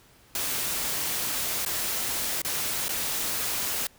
white noise with dropouts, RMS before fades -29 dBFS, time 0.35-3.87 s, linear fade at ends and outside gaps 2 ms, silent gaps 1.651-1.661 / 2.418-2.448 / 2.883-2.891 s, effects pink hiss -57 dBFS RMS until 3.98 s

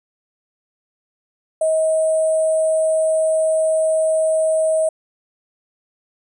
sine tone with sample-and-hold, 636 Hz, D#5, 38 cents sharp, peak -14 dBFS, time 1.61-4.89 s, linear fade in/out 5 ms, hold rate 8820 Hz, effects resampled to 32000 Hz

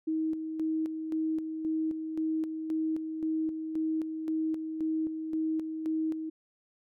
sine tone with tremolo, 317 Hz, D#4, 32 cents sharp, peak -27 dBFS, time 0.07-6.3 s, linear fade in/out 10 ms, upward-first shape square, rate 1.9 Hz, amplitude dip 50%, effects none

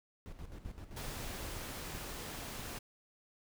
brown noise with tremolo, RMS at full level -45 dBFS, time 0.26-1.71 s, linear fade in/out 0 ms, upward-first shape square, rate 7.7 Hz, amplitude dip 60%
click train, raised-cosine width 5 ms, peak -33 dBFS, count 4, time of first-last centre 0.66-2.595 s, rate 1.55 Hz
pink noise, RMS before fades -44 dBFS, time 0.96-2.79 s, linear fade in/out 10 ms
effects none

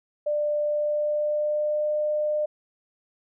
sine tone with pitch glide, 594 to 602.6 Hz, D5 to D5, +20 to +44 cents, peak -22 dBFS, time 0.26-2.46 s, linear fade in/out 10 ms, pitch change +24 cents, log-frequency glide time 0.61-1.93 s, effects none

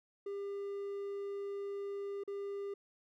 triangle tone with dropouts, 400.2 Hz, G4, 36 cents sharp, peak -36 dBFS, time 0.26-2.74 s, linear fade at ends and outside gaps 5 ms, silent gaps 2.237-2.276 s, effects none

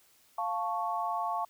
sine chord, F augmented, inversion none, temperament equal, 698.5 / 880 / 1108.7 Hz, F5 / A5 / C#6, 0 / 0 / 0 cents, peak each -34 dBFS, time 0.38-1.45 s, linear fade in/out 5 ms, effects white hiss -64 dBFS RMS until 1.49 s

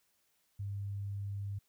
sine tone, 100 Hz, G2, 35 cents sharp, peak -36 dBFS, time 0.59-1.59 s, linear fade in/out 10 ms, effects white hiss -75 dBFS RMS until 1.68 s

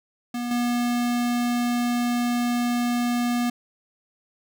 square tone with level steps, 241.4 Hz, B3, 39 cents flat, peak -27 / -22 dBFS, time 0.34-3.5 s, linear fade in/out 5 ms, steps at 0.51 s, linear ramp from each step 2 ms, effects none

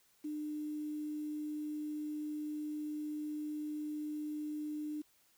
sine tone with quantisation, 301.3 Hz, D4, 44 cents sharp, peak -37 dBFS, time 0.24-5.02 s, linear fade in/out 10 ms, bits 10, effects white hiss -70 dBFS RMS until 5.37 s

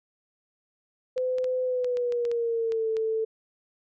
sine tone with pitch glide, 509 to 443.1 Hz, C5 to A4, -48 to +12 cents, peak -24 dBFS, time 1.16-3.25 s, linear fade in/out 10 ms, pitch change -240 cents, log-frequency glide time 1.64-2.89 s
clicks, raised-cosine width 0.2 ms, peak -25 dBFS, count 10, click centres 1.179 / 1.384 / 1.443 / 1.845 / 1.971 / 2.123 / 2.252 / 2.315 / 2.721 / 2.968 s
effects none

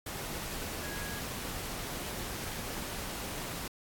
sine tone in noise, 1655 Hz, G#6, 6 cents flat, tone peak -45 dBFS, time 0.83-1.21 s, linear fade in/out 5 ms, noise pink, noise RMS -39 dBFS, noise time 0.06-3.68 s, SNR -9 dB, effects AAC 64 kbps

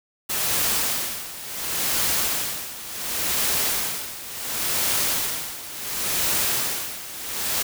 white noise with tremolo, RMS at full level -22 dBFS, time 0.29-7.63 s, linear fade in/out 10 ms, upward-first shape sine, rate 0.7 Hz, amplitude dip 80%, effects none

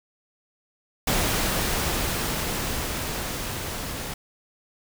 pink noise with level ramp, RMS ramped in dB -23 to -33 dBFS, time 1.07-4.14 s, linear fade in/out 5 ms, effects none

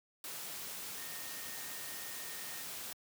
sine tone in noise, 1843 Hz, A#6, 20 cents flat, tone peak -53 dBFS, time 0.98-2.63 s, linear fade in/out 2 ms, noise white, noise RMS -44 dBFS, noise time 0.24-2.93 s, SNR -12 dB, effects high-pass 100 Hz 12 dB/octave

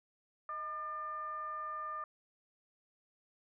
sine tone with frequency modulation, 1205 Hz, D6, 44 cents sharp, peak -38 dBFS, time 0.49-2.04 s, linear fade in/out 2 ms, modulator 579 Hz, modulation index 0.43, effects none

